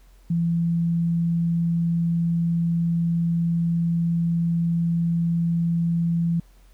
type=tone; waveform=sine; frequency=168.4 Hz; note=E3; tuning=37 cents sharp; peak=-19 dBFS; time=0.3-6.4 s; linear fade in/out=5 ms; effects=added 44 Hz sine -49 dBFS peak until 6.73 s + pink hiss -61 dBFS RMS until 6.73 s